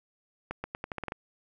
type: accelerating click train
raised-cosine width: 0.5 ms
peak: -19 dBFS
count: 9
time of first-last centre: 0.51-1.121 s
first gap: 130 ms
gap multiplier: 0.84
effects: none